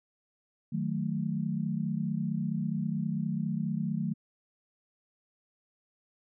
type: chord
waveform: sine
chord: D# diminished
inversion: none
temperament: equal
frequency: 155.56 / 185 / 220 Hz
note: D#3 / F#3 / A3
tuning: 0 / 0 / 0 cents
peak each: -33 dBFS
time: 0.72-4.14 s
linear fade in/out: 10 ms
effects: none

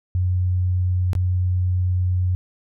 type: tone with dropouts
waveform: sine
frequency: 90.9 Hz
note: F#2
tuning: 30 cents flat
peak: -17 dBFS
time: 0.15-2.35 s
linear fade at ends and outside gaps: 0 ms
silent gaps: 1.132-1.152 s
effects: none

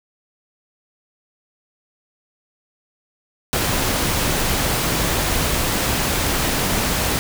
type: noise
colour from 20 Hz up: pink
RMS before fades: -20 dBFS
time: 3.53-7.19 s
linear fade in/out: 0 ms
effects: none

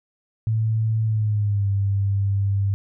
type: tone with pitch glide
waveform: sine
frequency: 110.7 to 99.19 Hz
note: A2 to G2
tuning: +11 to +21 cents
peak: -18 dBFS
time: 0.47-2.74 s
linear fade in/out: 0 ms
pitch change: -190 cents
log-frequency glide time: 1.04-1.69 s
effects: none

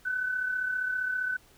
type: tone pair together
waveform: sine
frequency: 1503 / 1538.1 Hz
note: F#6 / G6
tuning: +27 / -33 cents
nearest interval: unison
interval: 40 cents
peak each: -28 / -37 dBFS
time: 0.05-1.37 s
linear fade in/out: 10 ms
effects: pink hiss -59 dBFS RMS until 1.57 s

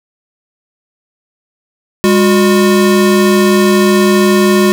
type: tone pair together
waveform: square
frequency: 202.9 / 362.3 Hz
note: G#3 / F#4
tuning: -40 / -36 cents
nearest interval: minor seventh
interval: 1004 cents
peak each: -10 dBFS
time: 2.04-4.72 s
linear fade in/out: 0 ms
effects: none

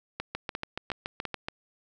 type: two click trains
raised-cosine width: 0.3 ms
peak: -16 / -16 dBFS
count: 9 / 4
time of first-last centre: 0.35-1.485 / 0.2-1.253 s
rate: 7.05 / 2.85 Hz
effects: none

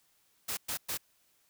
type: noise bursts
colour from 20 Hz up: white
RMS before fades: -35 dBFS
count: 3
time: 0.48-0.976 s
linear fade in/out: 10 ms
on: 92 ms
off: 110 ms
effects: white hiss -70 dBFS RMS until 1.49 s

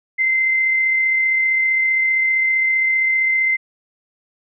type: tone with amplitude modulation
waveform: sine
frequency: 2075 Hz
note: C7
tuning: 15 cents flat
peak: -13 dBFS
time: 0.18-3.57 s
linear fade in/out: 20 ms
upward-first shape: sine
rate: 35.3 Hz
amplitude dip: 25%
effects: none

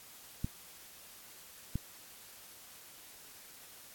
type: clicks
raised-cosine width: 5 ms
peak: -21 dBFS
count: 2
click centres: 0.445 / 1.756 s
effects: white hiss -54 dBFS RMS until 3.94 s + AAC 64 kbps

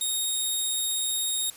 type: tone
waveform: 10% pulse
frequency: 3729 Hz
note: A#7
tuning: in tune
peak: -17 dBFS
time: 0.01-1.5 s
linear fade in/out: 2 ms
effects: white hiss -48 dBFS RMS until 1.56 s + resampled to 32000 Hz

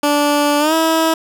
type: tone with pitch glide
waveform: 15% pulse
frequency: 291.5 to 323.4 Hz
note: D4 to E4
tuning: -13 to -33 cents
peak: -6 dBFS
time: 0.03-1.14 s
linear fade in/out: 5 ms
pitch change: +180 cents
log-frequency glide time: 0.59-0.74 s
effects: none

